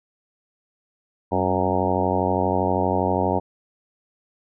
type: harmonic tone with a mistuned harmonic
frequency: 92.5 Hz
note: F#2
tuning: in tune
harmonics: 1 / 2 / 3 / 4 / 5 / 6 / 7 / 8 / 9 / 10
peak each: -28 / -28 / -28 / -28 / -28 / -28 / -28 / -28 / -28 / -28 dBFS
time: 1.31-3.4 s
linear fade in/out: 20 ms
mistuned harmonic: 2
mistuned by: +59 cents
effects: none